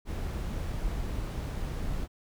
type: noise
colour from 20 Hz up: brown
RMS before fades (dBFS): -33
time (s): 0.05-2.08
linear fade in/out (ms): 50
effects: none